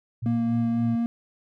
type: tone with tremolo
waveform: sine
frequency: 116.54 Hz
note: A#2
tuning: in tune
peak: -25 dBFS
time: 0.22-0.96 s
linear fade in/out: 10 ms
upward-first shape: sine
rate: 3.5 Hz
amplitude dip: 60%
type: tone with vibrato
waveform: triangle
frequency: 233.1 Hz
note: A#3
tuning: in tune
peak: -20 dBFS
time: 0.26-1.06 s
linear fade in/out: 0 ms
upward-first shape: sine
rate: 4.1 Hz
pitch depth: 10 cents each way
effects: none